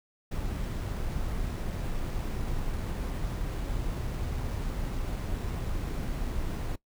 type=noise with sample-and-hold; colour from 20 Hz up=brown; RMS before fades=-32 dBFS; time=0.31-6.76 s; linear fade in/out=10 ms; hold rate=11025 Hz; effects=noise-tail reverb RT60 0.1 s tail -20 dB re dry